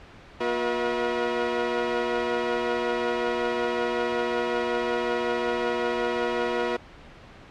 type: tone cluster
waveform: sawtooth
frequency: 238.2 / 360 / 481.8 / 646 Hz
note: A#3 / F#4 / B4 / E5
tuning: +38 / -47 / -43 / -35 cents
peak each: -30 / -25 / -23 / -29 dBFS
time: 0.4-6.77 s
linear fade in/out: 10 ms
effects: pink hiss -47 dBFS RMS until 7.5 s + low-pass 3000 Hz 12 dB/octave